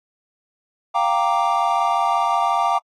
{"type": "chord", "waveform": "triangle", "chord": "G minor seventh", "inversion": "third", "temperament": "equal", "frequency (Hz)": [698.5, 784, 932.3, 1174.7], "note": ["F5", "G5", "Bb5", "D6"], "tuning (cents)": [0, 0, 0, 0], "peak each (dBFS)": -20, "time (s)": [0.94, 2.79], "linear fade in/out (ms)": 20, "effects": ["AAC 32 kbps"]}